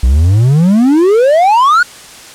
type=exponential sweep; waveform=triangle; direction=up; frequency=58.27 to 1494 Hz; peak=-3 dBFS; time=0.03-1.83 s; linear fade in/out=5 ms; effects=white hiss -33 dBFS RMS until 2.34 s + low-pass 9000 Hz 12 dB/octave